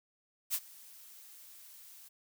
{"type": "noise with ADSR envelope", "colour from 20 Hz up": "blue", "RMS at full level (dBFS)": -31, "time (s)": [0.5, 2.09], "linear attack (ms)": 40, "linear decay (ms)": 54, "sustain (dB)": -23, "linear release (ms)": 16, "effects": []}